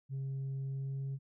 sine tone with pitch glide, 135.3 to 136.16 Hz, C#3 to C#3, -42 to -31 cents, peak -33 dBFS, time 0.09-1.19 s, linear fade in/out 50 ms, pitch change +11 cents, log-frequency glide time 0.64-0.99 s, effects tanh soft clip ceiling -34 dBFS

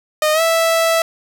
sawtooth tone with pitch glide, 614 to 658.1 Hz, D#5 to E5, -23 to -3 cents, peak -9 dBFS, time 0.22-1.02 s, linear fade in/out 2 ms, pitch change +120 cents, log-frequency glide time 0.33-0.41 s, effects none

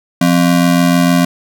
square ring-modulated tone, 217.4 Hz, A3, 21 cents flat, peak -6 dBFS, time 0.21-1.25 s, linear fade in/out 5 ms, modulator 43.3 Hz, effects none

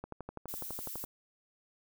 click train, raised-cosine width 1 ms, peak -27 dBFS, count 13, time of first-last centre 0.04-1.04 s, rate 12 Hz
violet noise, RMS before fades -42 dBFS, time 0.48-1.05 s, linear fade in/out 5 ms
effects none

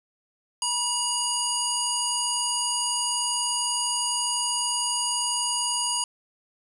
harmonic tone with a mistuned harmonic, 962 Hz, B5, 46 cents flat, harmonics 1 / 3 / 5 / 7 / 9 / 10, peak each -31 / -31 / -31 / -31 / -31 / -31 dBFS, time 0.62-6.04 s, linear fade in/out 2 ms, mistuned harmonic 10, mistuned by +48 cents, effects 9-bit

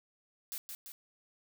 blue noise with echo, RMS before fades -40 dBFS, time 0.52-0.58 s, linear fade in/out 0 ms, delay 170 ms, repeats 2, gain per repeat -4 dB, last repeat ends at 0.92 s, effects none

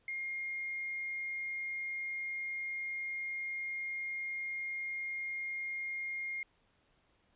sine tone with quantisation, 2130 Hz, C7, 30 cents sharp, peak -36 dBFS, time 0.08-6.43 s, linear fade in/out 2 ms, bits 11, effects pink hiss -72 dBFS RMS until 7.35 s + resampled to 8000 Hz

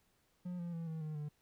triangle tone with pitch steps, 178.6 / 172.22 / 166.06 / 160.13 / 154.41 / 148.89 Hz, F3 / F3 / E3 / E3 / D#3 / D3, +39 / -24 / +13 / -50 / -13 / +24 cents, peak -37 dBFS, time 0.45-1.29 s, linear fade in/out 10 ms, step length 140 ms, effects pink hiss -75 dBFS RMS until 1.41 s

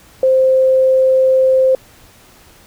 sine tone, 523 Hz, C5, 1 cent flat, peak -8 dBFS, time 0.23-1.75 s, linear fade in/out 2 ms, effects pink hiss -45 dBFS RMS until 2.66 s

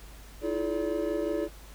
triangle tone cluster, 318.8 / 344.3 / 425.8 / 575 Hz, D#4 / F4 / G#4 / D5, +42 / -25 / +43 / -37 cents, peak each -31 dBFS, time 0.41-1.49 s, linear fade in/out 50 ms, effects added 50 Hz sine -46 dBFS peak until 1.74 s + pink hiss -52 dBFS RMS until 1.74 s

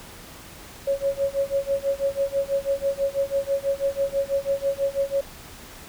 sine tone with tremolo, 553 Hz, C#5, 4 cents flat, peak -18 dBFS, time 0.87-5.21 s, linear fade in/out 5 ms, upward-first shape sine, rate 6.1 Hz, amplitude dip 95%, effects pink hiss -43 dBFS RMS until 5.88 s

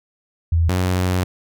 sine / sawtooth tone pair in turn, 83.1 / 91.54 Hz, E2 / F#2, +15 / -18 cents, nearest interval major second, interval 167 cents, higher second, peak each -13 dBFS, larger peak neither, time 0.52-0.69 / 0.69-1.24 s, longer second, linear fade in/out 5 ms, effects none

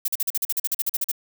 violet noise bursts, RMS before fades -23 dBFS, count 15, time 0.05-1.117 s, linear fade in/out 5 ms, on 31 ms, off 43 ms, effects none

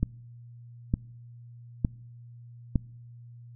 click train, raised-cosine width 5 ms, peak -11 dBFS, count 4, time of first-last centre 0.03-2.757 s, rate 1.1 Hz, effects noise-tail reverb RT60 0.8 s tail -26 dB re dry + added 119 Hz sine -45 dBFS peak until 3.55 s

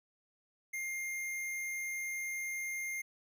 square tone, 2115 Hz, C7, 18 cents sharp, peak -37 dBFS, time 0.73-3.02 s, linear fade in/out 10 ms, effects none

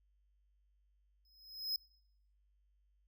square tone with exponential growth, 5110 Hz, D#8, 45 cents sharp, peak -32 dBFS, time 1.25-1.76 s, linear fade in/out 2 ms, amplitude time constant 110 ms, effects noise-tail reverb RT60 0.8 s tail -25 dB re dry + added 50 Hz sine -70 dBFS peak until 3.07 s

